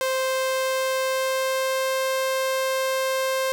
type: tone with pitch glide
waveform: sawtooth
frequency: 523.3 to 526.9 Hz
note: C5 to C5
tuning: 0 to +12 cents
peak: -18 dBFS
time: 0.01-3.52 s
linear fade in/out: 0 ms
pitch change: +12 cents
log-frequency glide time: 0.22-1.98 s
effects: none

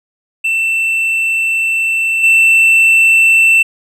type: tone with level steps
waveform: triangle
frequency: 2676 Hz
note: E7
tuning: 25 cents sharp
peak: -10 / -4 dBFS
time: 0.44-3.63 s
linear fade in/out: 10 ms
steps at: 2.23 s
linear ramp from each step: 10 ms
effects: resampled to 32000 Hz

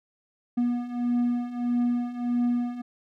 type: beating tone pair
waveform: triangle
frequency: 240.9 / 242.5 Hz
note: B3 / B3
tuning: -43 / -31 cents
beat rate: 1.6 Hz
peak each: -27 / -23 dBFS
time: 0.57-2.82 s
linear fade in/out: 10 ms
effects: none

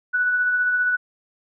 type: tone with tremolo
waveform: sine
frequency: 1480 Hz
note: F#6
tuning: in tune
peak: -16 dBFS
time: 0.13-0.97 s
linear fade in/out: 20 ms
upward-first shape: triangle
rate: 15 Hz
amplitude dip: 35%
effects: none

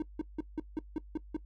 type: tone bursts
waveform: triangle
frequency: 309.6 Hz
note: D#4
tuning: 9 cents flat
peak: -28 dBFS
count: 8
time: 0-1.366 s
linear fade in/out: 2 ms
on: 22 ms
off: 170 ms
effects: noise-tail reverb RT60 0.1 s tail -19 dB re dry + added 50 Hz sine -48 dBFS peak until 1.45 s

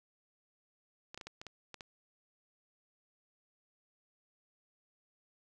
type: clicks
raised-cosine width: 0.2 ms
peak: -28 dBFS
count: 8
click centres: 1.145 / 1.176 / 1.212 / 1.27 / 1.415 / 1.467 / 1.743 / 1.808 s
effects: none

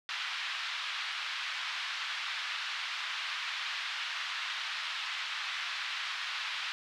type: band-pass noise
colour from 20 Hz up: white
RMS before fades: -37 dBFS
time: 0.09-6.72 s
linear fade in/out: 0 ms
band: 1100 to 3800 Hz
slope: 24 dB/octave
effects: none

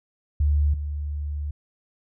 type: tone pair in turn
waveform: sine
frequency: 73.42 / 73.42 Hz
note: D2 / D2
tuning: 0 / 0 cents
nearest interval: unison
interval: 0 cents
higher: neither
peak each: -17 / -26 dBFS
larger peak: first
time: 0.4-0.74 / 0.74-1.51 s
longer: second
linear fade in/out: 5 ms
effects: none

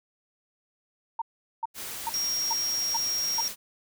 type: tone bursts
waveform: sine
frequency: 915 Hz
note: A#5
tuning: 32 cents flat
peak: -26 dBFS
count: 6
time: 1.19-3.408 s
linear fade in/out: 5 ms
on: 28 ms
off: 410 ms
type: noise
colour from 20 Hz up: white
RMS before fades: -37 dBFS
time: 1.74-3.56 s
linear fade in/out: 50 ms
type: tone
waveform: sine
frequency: 5600 Hz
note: F8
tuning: 4 cents sharp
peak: -26 dBFS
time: 2.14-3.48 s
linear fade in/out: 0 ms
effects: none

